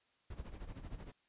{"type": "noise with tremolo", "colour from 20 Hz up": "brown", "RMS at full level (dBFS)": -44, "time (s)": [0.3, 1.12], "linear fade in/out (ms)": 5, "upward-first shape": "sine", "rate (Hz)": 13, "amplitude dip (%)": 75, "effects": ["white hiss -75 dBFS RMS until 1.28 s", "resampled to 8000 Hz"]}